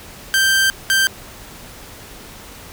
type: tone bursts at uneven times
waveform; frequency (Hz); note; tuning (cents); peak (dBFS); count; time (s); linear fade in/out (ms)
sawtooth; 1568; G6; 0; -9; 2; 0.34-0.7 / 0.9-1.07; 0
effects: pink hiss -38 dBFS RMS until 2.72 s